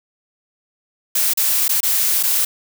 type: noise with dropouts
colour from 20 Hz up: blue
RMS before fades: -17 dBFS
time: 1.15-2.45 s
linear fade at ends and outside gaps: 5 ms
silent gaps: 1.336-1.373 / 1.681-1.692 / 1.806-1.83 / 2.229-2.234 s
effects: none